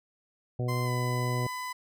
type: harmonic tone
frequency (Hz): 123.47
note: B2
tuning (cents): 0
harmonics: 1 / 2 / 3 / 4 / 5 / 6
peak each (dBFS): -28 / -39 / -38 / -39 / -42 / -45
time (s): 0.59-1.47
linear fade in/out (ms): 5
type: tone with pitch glide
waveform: 30% pulse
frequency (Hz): 1037 to 1003.4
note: C6 to B5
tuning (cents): -16 to +27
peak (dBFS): -31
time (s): 0.68-1.73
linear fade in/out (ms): 10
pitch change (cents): -57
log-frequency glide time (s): 0.83-0.9
effects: none